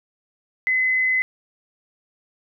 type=tone; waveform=sine; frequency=2032 Hz; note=B6; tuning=49 cents sharp; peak=-17 dBFS; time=0.67-1.22 s; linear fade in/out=0 ms; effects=none